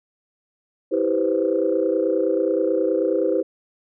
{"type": "chord", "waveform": "sine", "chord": "C major seventh", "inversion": "first", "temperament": "equal with one note detuned", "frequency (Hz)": [325.7, 392, 493.9, 523.3], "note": ["E4", "G4", "B4", "C5"], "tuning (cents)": [-21, 0, 0, 0], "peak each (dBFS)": -23, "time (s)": [0.91, 3.43], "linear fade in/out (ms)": 20, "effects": ["tanh soft clip ceiling -8 dBFS"]}